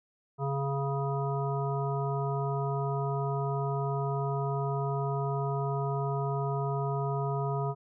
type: harmonic tone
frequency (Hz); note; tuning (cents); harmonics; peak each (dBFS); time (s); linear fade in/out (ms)
138.59; C#3; 0; 1 / 3 / 5 / 7 / 9; -30 / -35 / -37 / -38 / -40; 0.38-7.75; 50
effects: none